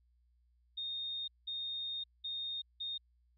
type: tone bursts at uneven times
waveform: sine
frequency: 3685 Hz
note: A#7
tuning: 21 cents flat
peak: -37 dBFS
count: 4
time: 0.77-1.28 / 1.47-2.04 / 2.24-2.62 / 2.8-2.98 s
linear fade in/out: 10 ms
effects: added 60 Hz sine -68 dBFS peak until 3.37 s